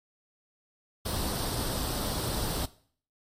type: noise with comb filter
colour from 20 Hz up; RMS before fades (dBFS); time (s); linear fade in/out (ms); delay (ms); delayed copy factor
pink; -31; 1.05-2.66; 10; 0.22; +0.6
effects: noise-tail reverb RT60 0.5 s tail -18 dB re dry + MP3 64 kbps